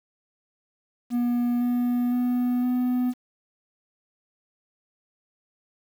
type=tone with pitch steps; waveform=triangle; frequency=241.5 / 244 / 246.6 / 249.2 Hz; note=B3 / B3 / B3 / B3; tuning=-39 / -21 / -2 / +16 cents; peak=-19 dBFS; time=1.1-3.14 s; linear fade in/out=50 ms; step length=510 ms; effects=8-bit